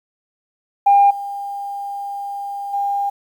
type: tone with level steps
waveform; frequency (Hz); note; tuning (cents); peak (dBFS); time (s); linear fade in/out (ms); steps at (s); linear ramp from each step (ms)
sine; 803; G5; +41; -7 / -24 / -17; 0.86-3.1; 10; 1.1 / 2.73; 10
effects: tanh soft clip ceiling -4 dBFS + 8-bit